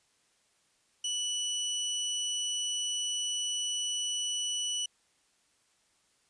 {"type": "tone", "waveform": "25% pulse", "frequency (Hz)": 2960, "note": "F#7", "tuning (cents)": 0, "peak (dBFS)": -27, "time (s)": [1.04, 4.86], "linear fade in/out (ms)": 5, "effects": ["white hiss -70 dBFS RMS until 6.29 s", "resampled to 22050 Hz"]}